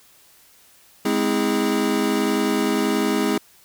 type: tone cluster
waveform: square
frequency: 209.2 / 259.8 / 321.3 / 410.8 Hz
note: G#3 / C4 / E4 / G#4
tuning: +13 / -12 / -44 / -19 cents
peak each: -25 dBFS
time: 1.05-3.38 s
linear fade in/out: 5 ms
effects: white hiss -53 dBFS RMS until 3.64 s